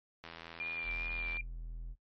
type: click train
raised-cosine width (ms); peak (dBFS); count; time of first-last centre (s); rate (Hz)
0.3; -30; 95; 0.24-1.37; 83.2
type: tone with vibrato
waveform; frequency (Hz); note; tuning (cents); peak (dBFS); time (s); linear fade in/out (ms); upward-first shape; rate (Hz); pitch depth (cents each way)
sine; 2391; D7; +30; -36; 0.6-1.41; 2; sine; 2.5; 24
type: tone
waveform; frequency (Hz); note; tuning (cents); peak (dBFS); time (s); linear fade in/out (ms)
triangle; 41.35; E1; +6; -38; 0.83-1.96; 50
effects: noise-tail reverb RT60 0.1 s tail -19 dB re dry + MP3 32 kbps